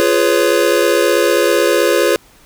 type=chord; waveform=square; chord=C# dominant seventh; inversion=first; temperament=just; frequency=346.5 / 415.8 / 498.9 / 554.4 Hz; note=E#4 / G#4 / B4 / C#5; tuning=-14 / +2 / +17 / 0 cents; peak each=-17 dBFS; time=0-2.16 s; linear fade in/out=0 ms; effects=pink hiss -47 dBFS RMS until 2.45 s